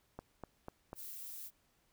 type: click train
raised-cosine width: 1 ms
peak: -30 dBFS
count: 4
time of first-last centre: 0.19-0.931 s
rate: 4.05 Hz
type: noise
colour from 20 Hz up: violet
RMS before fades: -47 dBFS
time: 0.95-1.51 s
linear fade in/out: 50 ms
effects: pink hiss -74 dBFS RMS until 1.92 s